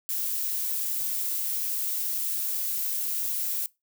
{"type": "noise", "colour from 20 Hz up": "violet", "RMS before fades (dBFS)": -29, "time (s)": [0.09, 3.66], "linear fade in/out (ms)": 0, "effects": ["noise-tail reverb RT60 0.2 s tail -21 dB re dry"]}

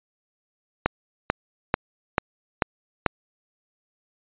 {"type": "click train", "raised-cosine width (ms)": 0.5, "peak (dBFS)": -3, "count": 6, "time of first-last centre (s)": [0.86, 3.063], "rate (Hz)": 2.27, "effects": ["resampled to 8000 Hz"]}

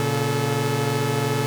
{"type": "tone cluster", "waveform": "sawtooth", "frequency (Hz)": [116.9, 139.7, 432.7], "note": ["A#2", "C#3", "A4"], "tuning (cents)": [5, 14, -29], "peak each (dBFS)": -21, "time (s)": [0, 1.46], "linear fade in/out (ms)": 0, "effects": []}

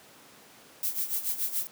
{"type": "noise with tremolo", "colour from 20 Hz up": "violet", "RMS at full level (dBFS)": -28, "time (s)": [0.83, 1.67], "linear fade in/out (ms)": 0, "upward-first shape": "sine", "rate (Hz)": 7, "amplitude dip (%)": 75, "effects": ["pink hiss -53 dBFS RMS until 1.71 s", "high-pass 200 Hz 12 dB/octave"]}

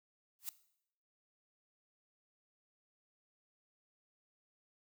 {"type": "noise with exponential growth", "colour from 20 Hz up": "blue", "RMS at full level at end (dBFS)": -37, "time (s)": [0.39, 0.49], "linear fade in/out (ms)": 0, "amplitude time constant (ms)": 20, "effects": ["noise-tail reverb RT60 0.7 s tail -17 dB re dry"]}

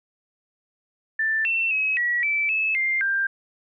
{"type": "tone with pitch steps", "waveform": "sine", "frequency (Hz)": [1771, 2692, 2558, 1927, 2320, 2601, 2103, 1587], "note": ["A6", "E7", "D#7", "B6", "D7", "E7", "C7", "G6"], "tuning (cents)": [11, 36, 47, -43, -22, -24, 8, 21], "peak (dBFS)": -20, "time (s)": [1.19, 3.27], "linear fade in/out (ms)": 5, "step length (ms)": 260, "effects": []}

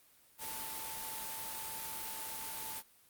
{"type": "tone in noise", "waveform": "sine", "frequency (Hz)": 885, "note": "A5", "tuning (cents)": 10, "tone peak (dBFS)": -48, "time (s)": [0.38, 2.83], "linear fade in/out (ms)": 50, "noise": "white", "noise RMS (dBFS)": -42, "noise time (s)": [0.38, 2.83], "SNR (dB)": -9, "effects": ["white hiss -65 dBFS RMS until 3.09 s", "Opus 32 kbps"]}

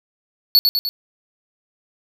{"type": "tone with echo", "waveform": "square", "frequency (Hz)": 4435, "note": "C#8", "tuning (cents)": 0, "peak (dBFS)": -9, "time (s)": [0.55, 0.59], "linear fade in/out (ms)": 0, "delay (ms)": 100, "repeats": 3, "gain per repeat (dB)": -4, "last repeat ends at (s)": 0.89, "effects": []}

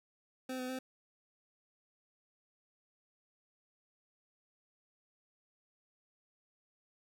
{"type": "tone with pitch steps", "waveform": "25% pulse", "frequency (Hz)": [258.2, 253.7, 259.1], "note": ["C4", "B3", "C4"], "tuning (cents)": [-23, 47, -17], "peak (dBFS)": -34, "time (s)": [0.49, 0.79], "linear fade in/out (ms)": 5, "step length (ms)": 100, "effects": []}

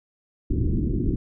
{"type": "low-pass noise", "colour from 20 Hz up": "pink", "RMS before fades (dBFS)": -23, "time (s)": [0.5, 1.16], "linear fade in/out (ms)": 5, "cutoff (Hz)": 360, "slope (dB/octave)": 48, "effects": []}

